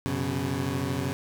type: chord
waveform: 20% pulse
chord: F# suspended fourth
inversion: none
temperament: equal with one note detuned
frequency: 92.5 / 125.7 / 138.59 Hz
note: F#2 / B2 / C#3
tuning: 0 / +31 / 0 cents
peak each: -28 / -27 / -26 dBFS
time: 0.06-1.13 s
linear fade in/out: 0 ms
effects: none